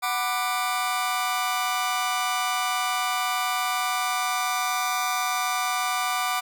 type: chord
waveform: sawtooth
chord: B minor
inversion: second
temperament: just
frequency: 740.8 / 987.8 / 1185.3 Hz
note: F#5 / B5 / D6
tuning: +2 / 0 / +16 cents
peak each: -24 / -28 / -23 dBFS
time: 0.02-6.41 s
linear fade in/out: 20 ms
effects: none